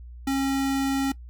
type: tone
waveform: square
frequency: 271.8 Hz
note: C#4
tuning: 34 cents flat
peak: -23 dBFS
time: 0.27-1.12 s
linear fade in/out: 5 ms
effects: noise-tail reverb RT60 0.1 s tail -20 dB re dry + added 60 Hz sine -39 dBFS peak until 1.29 s